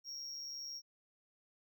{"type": "tone with amplitude modulation", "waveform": "triangle", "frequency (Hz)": 5588, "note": "F8", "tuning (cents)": 0, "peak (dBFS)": -39, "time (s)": [0.04, 0.82], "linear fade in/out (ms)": 50, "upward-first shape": "sine", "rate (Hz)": 142, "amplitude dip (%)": 55, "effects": []}